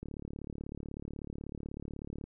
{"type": "click train", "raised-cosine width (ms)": 3, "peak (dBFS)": -28, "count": 81, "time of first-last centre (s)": [0.03, 2.24], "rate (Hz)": 36.2, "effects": []}